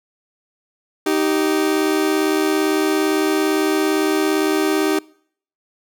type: tone pair together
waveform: 40% pulse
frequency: 311.1 / 388.8 Hz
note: D#4 / G4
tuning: 0 / -14 cents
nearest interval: major third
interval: 386 cents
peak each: -18 dBFS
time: 1.06-4.99 s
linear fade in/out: 5 ms
effects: noise-tail reverb RT60 0.6 s tail -24 dB re dry